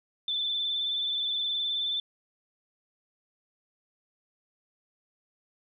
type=tone with vibrato; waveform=sine; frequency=3520 Hz; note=A7; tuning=in tune; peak=-27 dBFS; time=0.28-2 s; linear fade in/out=2 ms; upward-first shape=sine; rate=19 Hz; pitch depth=29 cents each way; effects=none